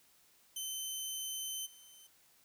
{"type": "tone with level steps", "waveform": "15% pulse", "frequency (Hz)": 3073, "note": "G7", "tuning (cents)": -35, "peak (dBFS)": [-31, -49], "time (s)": [0.56, 2.07], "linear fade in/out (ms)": 5, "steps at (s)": 1.65, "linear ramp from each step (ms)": 20, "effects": ["white hiss -67 dBFS RMS until 2.44 s"]}